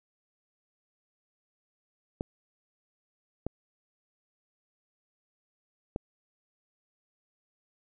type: clicks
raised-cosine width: 2 ms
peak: -18 dBFS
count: 3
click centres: 2.209 / 3.466 / 5.961 s
effects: none